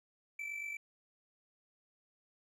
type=tone with amplitude modulation; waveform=triangle; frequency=2324 Hz; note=D7; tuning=19 cents flat; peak=-35 dBFS; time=0.39-0.77 s; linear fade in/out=5 ms; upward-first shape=sine; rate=48.4 Hz; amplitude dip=55%; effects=none